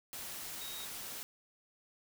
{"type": "tone in noise", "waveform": "sine", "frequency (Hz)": 3769, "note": "A#7", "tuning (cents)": 18, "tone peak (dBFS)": -46, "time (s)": [0.61, 0.85], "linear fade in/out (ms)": 0, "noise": "white", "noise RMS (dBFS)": -44, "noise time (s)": [0.13, 1.23], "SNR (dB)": -5, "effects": []}